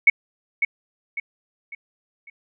sine tone with echo, 2217 Hz, C#7, in tune, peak -8 dBFS, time 0.07-0.1 s, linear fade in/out 5 ms, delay 550 ms, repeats 4, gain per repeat -8 dB, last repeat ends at 2.3 s, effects none

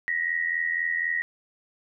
sine tone pair together, 1873 / 1957 Hz, A#6 / B6, +8 / -16 cents, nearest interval minor second, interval 76 cents, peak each -26 / -28 dBFS, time 0.08-1.22 s, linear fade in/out 0 ms, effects none

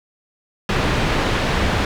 pink low-pass noise, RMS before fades -19 dBFS, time 0.69-1.85 s, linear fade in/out 2 ms, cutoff 3300 Hz, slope 12 dB/octave, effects none

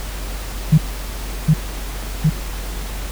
sine tone with echo, 155.56 Hz, D#3, in tune, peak -6 dBFS, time 0.72-0.78 s, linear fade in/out 10 ms, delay 760 ms, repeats 2, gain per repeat -2 dB, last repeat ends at 2.3 s, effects added 47 Hz sine -25 dBFS peak until 3.11 s + pink hiss -32 dBFS RMS until 3.11 s

